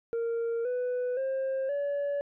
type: tone with pitch steps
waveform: sine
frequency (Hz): 463.3 / 496.6 / 532.2 / 570.4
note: A#4 / B4 / C5 / C#5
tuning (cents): -11 / +9 / +29 / +49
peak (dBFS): -25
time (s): 0.13-2.21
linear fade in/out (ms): 0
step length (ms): 520
effects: tanh soft clip ceiling -27 dBFS